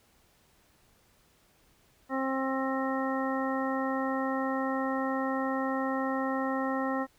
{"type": "harmonic tone", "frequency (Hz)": 265.7, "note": "C4", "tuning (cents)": 27, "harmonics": [1, 2, 3, 4, 5, 7], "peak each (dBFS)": [-31, -34, -36, -37, -38, -39], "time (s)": [2.09, 7.07], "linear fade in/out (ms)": 50, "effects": ["pink hiss -65 dBFS RMS until 7.18 s"]}